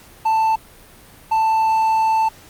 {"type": "tone bursts at uneven times", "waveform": "triangle", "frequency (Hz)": 885, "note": "A5", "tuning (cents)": 10, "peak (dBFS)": -12, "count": 2, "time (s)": [[0.25, 0.56], [1.31, 2.29]], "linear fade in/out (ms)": 10, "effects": ["pink hiss -45 dBFS RMS until 2.49 s", "Opus 48 kbps"]}